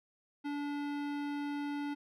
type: tone with hard clipping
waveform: sine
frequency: 288.8 Hz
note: D4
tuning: 29 cents flat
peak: -37 dBFS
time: 0.44-1.95 s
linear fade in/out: 20 ms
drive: 18 dB
effects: none